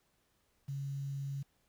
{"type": "tone with quantisation", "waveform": "sine", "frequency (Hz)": 138.59, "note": "C#3", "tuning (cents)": 0, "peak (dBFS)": -36, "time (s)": [0.68, 1.43], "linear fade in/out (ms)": 10, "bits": 10, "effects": ["pink hiss -75 dBFS RMS until 1.68 s"]}